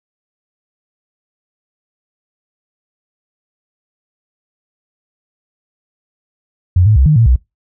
sine tone with pitch steps, 90.1 / 107.1 / 66.4 / 152.2 / 114.7 / 62.4 Hz, F#2 / A2 / C2 / D#3 / A#2 / B1, -45 / -46 / +26 / -38 / -28 / +19 cents, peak -6 dBFS, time 6.76-7.36 s, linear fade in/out 5 ms, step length 100 ms, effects noise-tail reverb RT60 0.2 s tail -22 dB re dry

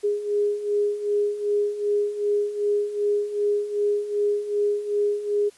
sine beating tone pair, 410.5 / 413.1 Hz, G#4 / G#4, -20 / -9 cents, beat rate 2.6 Hz, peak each -27 / -22 dBFS, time 0.03-5.5 s, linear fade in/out 20 ms, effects white hiss -54 dBFS RMS until 5.57 s + resampled to 24000 Hz

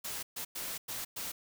white noise bursts at uneven times, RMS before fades -39 dBFS, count 5, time 0.04-0.23 / 0.36-0.45 / 0.55-0.78 / 0.88-1.05 / 1.16-1.32 s, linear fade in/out 10 ms, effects none

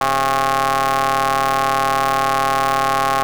sawtooth ring-modulated tone, 138.59 Hz, C#3, in tune, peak -8 dBFS, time 0.01-3.23 s, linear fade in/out 0 ms, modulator 951 Hz, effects none

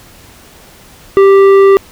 sine tone with tanh clipping, 392 Hz, G4, in tune, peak -4 dBFS, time 1.17-1.77 s, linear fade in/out 0 ms, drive 11 dB, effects pink hiss -39 dBFS RMS until 1.91 s

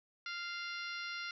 harmonic tone, 696 Hz, F5, 6 cents flat, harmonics 2 / 3 / 4 / 5 / 6 / 7 / 8, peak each -43 / -45 / -48 / -52 / -49 / -52 / -53 dBFS, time 0.26-1.31 s, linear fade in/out 2 ms, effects none

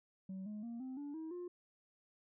sine tone with pitch steps, 190 / 210.8 / 233.9 / 259.5 / 288 / 319.5 / 354.6 Hz, F#3 / G#3 / A#3 / C4 / D4 / D#4 / F4, +46 / +26 / +6 / -14 / -34 / +46 / +26 cents, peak -40 dBFS, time 0.29-1.48 s, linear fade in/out 5 ms, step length 170 ms, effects tanh soft clip ceiling -41 dBFS

